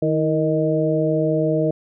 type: harmonic tone with a mistuned harmonic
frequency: 155.56 Hz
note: D#3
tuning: in tune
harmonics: 1 / 2 / 3 / 4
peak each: -22 / -22 / -22 / -22 dBFS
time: 0.02-1.71 s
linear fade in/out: 5 ms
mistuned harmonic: 2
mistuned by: +55 cents
effects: none